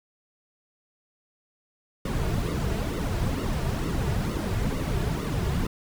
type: noise with flanger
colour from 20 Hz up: brown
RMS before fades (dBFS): -27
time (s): 2.05-5.67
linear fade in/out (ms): 5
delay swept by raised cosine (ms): 1.2 to 3.9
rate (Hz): 2.2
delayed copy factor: -0.7
effects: none